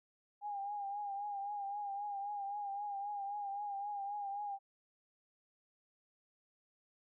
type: tone with vibrato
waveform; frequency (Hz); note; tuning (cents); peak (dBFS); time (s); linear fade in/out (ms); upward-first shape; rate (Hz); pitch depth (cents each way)
sine; 810; G#5; -43; -38; 0.41-4.59; 50; triangle; 3.8; 56
effects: none